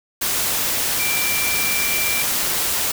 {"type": "tone in noise", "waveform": "sine", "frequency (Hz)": 2354, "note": "D7", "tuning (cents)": 3, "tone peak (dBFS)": -23, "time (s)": [0.99, 2.23], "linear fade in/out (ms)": 10, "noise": "white", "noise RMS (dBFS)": -21, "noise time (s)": [0.21, 2.92], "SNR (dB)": -5, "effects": []}